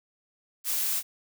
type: noise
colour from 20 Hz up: blue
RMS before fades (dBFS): -28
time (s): 0.64-1.03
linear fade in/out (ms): 50
effects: none